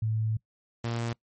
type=tone pair in turn; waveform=sine / sawtooth; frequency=110 / 116.88 Hz; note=A2 / A#2; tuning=0 / +5 cents; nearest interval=minor second; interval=105 cents; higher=second; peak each=-25 dBFS; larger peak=neither; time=0.02-0.37 / 0.84-1.13 s; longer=first; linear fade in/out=5 ms; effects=noise-tail reverb RT60 0.1 s tail -22 dB re dry + MP3 32 kbps